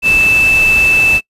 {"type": "tone in noise", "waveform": "sine", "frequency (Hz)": 2637, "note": "E7", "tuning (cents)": 0, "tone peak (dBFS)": -7, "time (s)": [0.02, 1.21], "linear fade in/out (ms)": 50, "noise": "pink", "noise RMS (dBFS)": -22, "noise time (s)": [0.02, 1.21], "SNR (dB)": 12, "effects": ["noise-tail reverb RT60 0.1 s tail -24 dB re dry", "resampled to 32000 Hz"]}